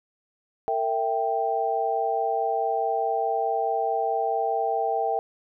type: chord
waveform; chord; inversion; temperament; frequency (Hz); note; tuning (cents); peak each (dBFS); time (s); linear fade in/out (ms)
sine; E diminished; second; equal with one note detuned; 455.3 / 659.3 / 784; Bb4 / E5 / G5; -41 / 0 / 0; -28 / -28 / -25; 0.68-5.19; 0
effects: none